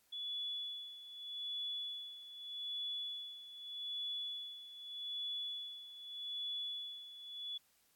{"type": "tone with tremolo", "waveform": "sine", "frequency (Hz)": 3420, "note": "A7", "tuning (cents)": -50, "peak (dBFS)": -38, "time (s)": [0.12, 7.58], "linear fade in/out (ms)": 10, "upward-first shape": "sine", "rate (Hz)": 0.82, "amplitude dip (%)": 75, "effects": ["white hiss -73 dBFS RMS until 7.95 s", "AAC 64 kbps"]}